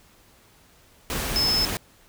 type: tone in noise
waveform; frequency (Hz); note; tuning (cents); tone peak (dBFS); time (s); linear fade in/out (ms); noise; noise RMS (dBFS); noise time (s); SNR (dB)
sine; 5220; E8; -18; -20; 1.36-1.65; 0; pink; -28; 1.1-1.77; +5
effects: pink hiss -56 dBFS RMS until 2.08 s